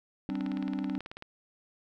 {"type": "chord", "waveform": "triangle", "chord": "G suspended fourth", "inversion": "none", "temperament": "equal with one note detuned", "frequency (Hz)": [193.41, 261.6, 293.7], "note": ["G3", "C4", "D4"], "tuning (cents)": [-23, 0, 0], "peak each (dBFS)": -33, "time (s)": [0.29, 0.98], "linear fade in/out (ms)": 0}
{"type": "click train", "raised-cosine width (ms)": 0.3, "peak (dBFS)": -26, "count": 18, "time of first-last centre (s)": [0.3, 1.224], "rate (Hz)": 18.4}
{"effects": []}